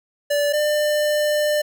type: tone pair in turn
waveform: square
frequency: 581 / 597.7 Hz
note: D5 / D5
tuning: -19 / +30 cents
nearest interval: unison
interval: 49 cents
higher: second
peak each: -18 dBFS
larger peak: neither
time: 0.3-0.53 / 0.53-1.62 s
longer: second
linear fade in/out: 10 ms
effects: none